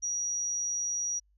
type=tone; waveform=sine; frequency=5770 Hz; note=F#8; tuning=44 cents flat; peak=-29 dBFS; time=0.02-1.2 s; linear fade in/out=20 ms; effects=added 50 Hz sine -64 dBFS peak until 1.37 s